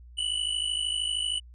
square tone pair together, 2937 / 2990 Hz, F#7 / F#7, -13 / +17 cents, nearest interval unison, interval 30 cents, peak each -31 / -30 dBFS, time 0.17-1.4 s, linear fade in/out 20 ms, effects added 60 Hz sine -46 dBFS peak until 1.54 s + resampled to 24000 Hz

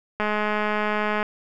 click train, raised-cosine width 0.5 ms, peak -10 dBFS, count 218, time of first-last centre 0.2-1.228 s, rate 211 Hz, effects none

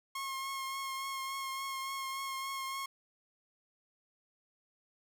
sawtooth tone with vibrato, 1079 Hz, C#6, 47 cents flat, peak -33 dBFS, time 0.15-2.86 s, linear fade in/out 5 ms, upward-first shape triangle, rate 3.5 Hz, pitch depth 22 cents each way, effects none

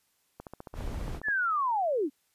click train, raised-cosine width 1 ms, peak -27 dBFS, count 14, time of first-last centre 0.4-1.284 s, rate 14.7 Hz
brown noise, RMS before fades -35 dBFS, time 0.73-1.21 s, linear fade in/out 50 ms
sine linear sweep, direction down, 1789 to 251.8 Hz, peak -25 dBFS, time 1.23-2.1 s, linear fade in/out 50 ms
effects white hiss -72 dBFS RMS until 2.34 s + resampled to 32000 Hz

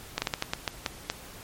slowing click train, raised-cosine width 0.2 ms, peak -9 dBFS, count 9, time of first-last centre 0.18-1.1 s, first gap 40 ms, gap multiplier 1.29, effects pink hiss -46 dBFS RMS until 1.43 s + MP3 64 kbps

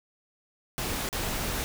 pink noise with dropouts, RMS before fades -31 dBFS, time 0.78-1.64 s, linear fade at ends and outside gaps 0 ms, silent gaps 1.089-1.128 s, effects none

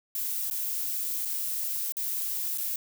violet noise with dropouts, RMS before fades -31 dBFS, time 0.15-2.76 s, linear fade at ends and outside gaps 2 ms, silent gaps 0.501-0.51 / 1.251-1.255 / 1.922-1.968 / 2.577-2.581 s, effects none

